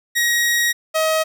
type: tone pair in turn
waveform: sawtooth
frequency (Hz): 1893 / 633.9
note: A#6 / D#5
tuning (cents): +26 / +32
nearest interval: octave + perfect fifth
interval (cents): 1894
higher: first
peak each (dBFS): -12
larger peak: neither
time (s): 0.15-0.73 / 0.94-1.24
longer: first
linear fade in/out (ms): 20
effects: none